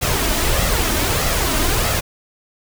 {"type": "noise with flanger", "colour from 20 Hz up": "pink", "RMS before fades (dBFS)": -18, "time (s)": [0.01, 2.01], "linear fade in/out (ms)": 20, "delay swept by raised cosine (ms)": [1.5, 3.3], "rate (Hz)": 1.6, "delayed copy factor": 0.5, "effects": []}